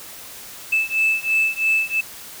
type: beating tone pair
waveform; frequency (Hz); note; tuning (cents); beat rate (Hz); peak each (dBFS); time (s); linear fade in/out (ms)
sine; 2625 / 2628; E7 / E7; -8 / -6; 3; -19; 0.72-2.01; 10
effects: tanh soft clip ceiling -11 dBFS + white hiss -38 dBFS RMS until 2.4 s